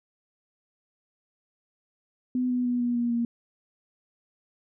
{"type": "tone with pitch steps", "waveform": "sine", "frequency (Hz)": [251.4, 248.1, 244.8, 241.6, 238.4, 235.2], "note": ["B3", "B3", "B3", "B3", "A#3", "A#3"], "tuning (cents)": [31, 8, -15, -38, 39, 16], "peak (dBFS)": -23, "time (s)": [2.35, 3.25], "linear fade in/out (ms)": 2, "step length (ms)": 150, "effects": []}